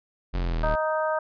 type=linear sweep; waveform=45% pulse; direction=down; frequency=46.25 to 36.45 Hz; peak=-24 dBFS; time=0.33-0.76 s; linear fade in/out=20 ms
type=harmonic tone; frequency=312 Hz; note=D#4; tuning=5 cents sharp; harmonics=2 / 3 / 4 / 5; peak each=-25 / -29 / -31 / -33 dBFS; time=0.63-1.19 s; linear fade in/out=5 ms
effects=resampled to 11025 Hz